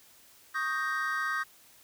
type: chord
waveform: triangle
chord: Eb dominant seventh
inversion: third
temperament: equal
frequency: 1108.7 / 1244.5 / 1568 / 1864.7 Hz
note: Db6 / Eb6 / G6 / Bb6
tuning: 0 / 0 / 0 / 0 cents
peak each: -37 / -32 / -31 / -33 dBFS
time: 0.54-1.44 s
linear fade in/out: 20 ms
effects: white hiss -58 dBFS RMS until 1.83 s